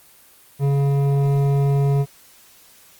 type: tone with hard clipping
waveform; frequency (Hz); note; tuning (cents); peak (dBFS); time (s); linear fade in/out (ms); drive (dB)
sine; 140; C#3; +18; -17; 0.59-2.06; 50; 11
effects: white hiss -50 dBFS RMS until 2.99 s + Opus 24 kbps